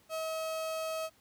35% pulse tone, 640 Hz, D#5, 49 cents sharp, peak -32 dBFS, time 0.09-1.1 s, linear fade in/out 50 ms, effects pink hiss -65 dBFS RMS until 1.2 s + high-pass 80 Hz 12 dB/octave

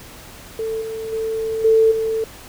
sine tone with level steps, 444.6 Hz, A4, 18 cents sharp, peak -21 / -25 / -20 / -10 / -18 dBFS, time 0.59-2.24 s, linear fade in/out 2 ms, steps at 0.81 / 1.12 / 1.64 / 1.91 s, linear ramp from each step 10 ms, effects pink hiss -40 dBFS RMS until 2.48 s

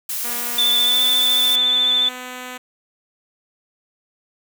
blue noise, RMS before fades -25 dBFS, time 0.09-1.56 s, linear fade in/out 5 ms
5% pulse tone with pitch glide, 240 to 251.6 Hz, B3 to B3, -49 to +32 cents, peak -19 dBFS, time 0.24-2.58 s, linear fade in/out 10 ms, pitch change +81 cents, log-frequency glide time 0.79-1.01 s
sine tone with vibrato, 3520 Hz, A7, in tune, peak -14 dBFS, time 0.58-2.09 s, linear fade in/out 5 ms, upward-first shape triangle, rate 14 Hz, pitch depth 31 cents each way
effects none

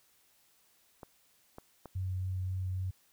clicks, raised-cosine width 1 ms, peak -31 dBFS, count 3, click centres 1.032 / 1.584 / 1.857 s
sine tone with vibrato, 93 Hz, F#2, 9 cents sharp, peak -32 dBFS, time 1.95-2.91 s, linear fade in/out 10 ms, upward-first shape sine, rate 3.7 Hz, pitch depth 10 cents each way
effects white hiss -68 dBFS RMS until 3.12 s

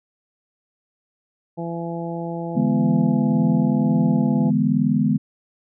harmonic tone, 168.6 Hz, E3, 39 cents sharp, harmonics 1 / 2 / 3 / 4 / 5, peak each -28 / -31 / -33 / -34 / -35 dBFS, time 1.57-4.51 s, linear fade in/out 20 ms
sine chord, E dominant seventh, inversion third, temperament equal with one note detuned, 146.83 / 166.73 / 207.7 / 246.9 Hz, D3 / E3 / G#3 / B3, 0 / +20 / 0 / 0 cents, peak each -23 / -24 / -20 / -20 dBFS, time 2.55-5.18 s, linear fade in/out 20 ms
effects none

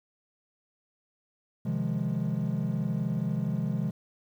triangle chord, F minor seventh, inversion second, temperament equal, 130.81 / 155.56 / 174.61 / 207.7 Hz, C3 / Eb3 / F3 / Ab3, 0 / 0 / 0 / 0 cents, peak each -30 dBFS, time 1.65-3.91 s, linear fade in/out 10 ms, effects tanh soft clip ceiling -18 dBFS + 10-bit

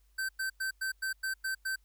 square tone bursts, 1548 Hz, G6, 22 cents flat, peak -32 dBFS, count 8, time 0.18-1.76 s, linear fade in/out 10 ms, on 110 ms, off 100 ms, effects added 50 Hz sine -63 dBFS peak until 1.84 s + white hiss -75 dBFS RMS until 1.84 s

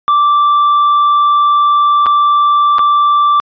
triangle tone with dropouts, 1170 Hz, D6, 7 cents flat, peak -5 dBFS, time 0.08-3.4 s, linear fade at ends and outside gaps 0 ms, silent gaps 2.06-2.066 / 2.784-2.792 s, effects resampled to 11025 Hz

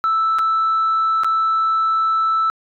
sine tone with dropouts, 1318.5 Hz, E6, in tune, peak -13 dBFS, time 0.04-2.5 s, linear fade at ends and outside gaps 0 ms, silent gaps 0.386-0.391 / 1.235-1.245 s, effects tanh soft clip ceiling -12 dBFS

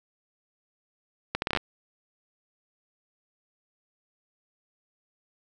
accelerating click train, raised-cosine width 0.3 ms, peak -10 dBFS, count 8, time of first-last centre 1.35-1.573 s, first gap 71 ms, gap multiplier 0.71, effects none

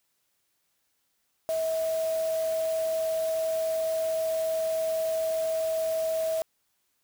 sine tone in noise, 645 Hz, E5, 38 cents flat, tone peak -25 dBFS, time 1.49-6.42 s, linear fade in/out 0 ms, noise white, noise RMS -42 dBFS, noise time 1.49-6.42 s, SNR +14 dB, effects white hiss -74 dBFS RMS until 7.03 s

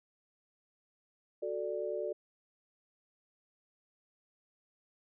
sine chord, D major, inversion first, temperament equal, 370 / 440 / 587.3 Hz, F#4 / A4 / D5, 0 / 0 / 0 cents, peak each -39 / -38 / -37 dBFS, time 1.42-2.13 s, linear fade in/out 10 ms, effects none

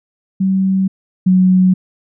sine tone pair in turn, 190.9 / 185.04 Hz, G3 / F#3, -46 / 0 cents, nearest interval minor second, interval 54 cents, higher first, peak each -11 / -7 dBFS, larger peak second, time 0.4-0.88 / 1.26-1.74 s, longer neither, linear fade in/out 10 ms, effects none

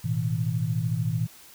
sine chord, A suspended second, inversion none, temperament equal with one note detuned, 110 / 123.47 / 160.96 Hz, A2 / B2 / E3, 0 / 0 / -41 cents, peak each -28 dBFS, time 0.04-1.27 s, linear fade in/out 10 ms, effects white hiss -50 dBFS RMS until 1.54 s

